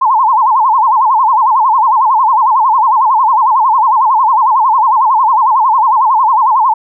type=tone with vibrato; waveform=sine; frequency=959 Hz; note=A#5; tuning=49 cents sharp; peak=-6 dBFS; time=0.01-6.74 s; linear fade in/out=10 ms; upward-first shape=sine; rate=11 Hz; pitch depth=210 cents each way; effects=none